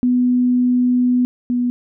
sine tone pair in turn, 248.1 / 244.8 Hz, B3 / B3, +8 / -15 cents, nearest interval unison, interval 23 cents, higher first, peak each -12 / -15 dBFS, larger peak first, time 0.03-1.25 / 1.5-1.7 s, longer first, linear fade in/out 0 ms, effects none

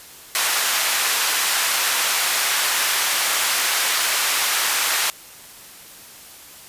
pink high-pass noise, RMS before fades -20 dBFS, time 0.35-5.1 s, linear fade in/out 0 ms, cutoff 1200 Hz, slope 12 dB/octave, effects white hiss -42 dBFS RMS until 6.68 s + resampled to 32000 Hz

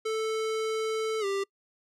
square tone with pitch glide, 440 to 394.3 Hz, A4 to G4, 0 to +10 cents, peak -28 dBFS, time 0.05-1.44 s, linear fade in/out 10 ms, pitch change -190 cents, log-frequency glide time 1.2-1.25 s, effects noise-tail reverb RT60 0.1 s tail -25 dB re dry + low-pass 8000 Hz 12 dB/octave

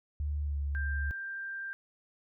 sine tone with pitch glide, 73.42 to 71.12 Hz, D2 to C#2, 0 to +45 cents, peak -30 dBFS, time 0.2-1.11 s, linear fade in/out 0 ms, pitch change -55 cents, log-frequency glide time 0.43-0.58 s
sine tone, 1583 Hz, G6, 17 cents sharp, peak -36 dBFS, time 0.75-1.73 s, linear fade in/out 0 ms
effects none

